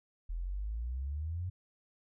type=exponential sweep; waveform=sine; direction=up; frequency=40.23 to 93.5 Hz; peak=-34 dBFS; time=0.29-1.5 s; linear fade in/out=10 ms; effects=none